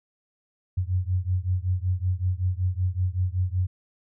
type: beating tone pair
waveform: sine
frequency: 89.4 / 94.7 Hz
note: F2 / F#2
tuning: +41 / +41 cents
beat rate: 5.3 Hz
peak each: -25 / -26 dBFS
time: 0.77-3.67 s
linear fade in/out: 10 ms
effects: none